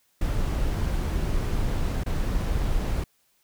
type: noise with dropouts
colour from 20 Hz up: brown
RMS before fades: -25 dBFS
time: 0.21-3.04 s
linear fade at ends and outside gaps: 5 ms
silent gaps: 2.036-2.061 s
effects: white hiss -67 dBFS RMS until 3.43 s